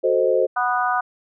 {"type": "chord", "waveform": "sine", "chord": "F# diminished seventh", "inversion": "none", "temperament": "equal", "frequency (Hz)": [370, 440, 523.3, 622.3], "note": ["F#4", "A4", "C5", "Eb5"], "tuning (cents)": [0, 0, 0, 0], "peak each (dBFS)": [-22, -22, -18, -24], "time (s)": [0.03, 0.47], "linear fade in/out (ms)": 20}
{"type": "harmonic tone", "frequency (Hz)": 246.4, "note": "B3", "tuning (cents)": -4, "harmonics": [3, 4, 5, 6], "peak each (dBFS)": [-22, -25, -23, -25], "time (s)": [0.56, 1.01], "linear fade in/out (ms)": 10}
{"effects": []}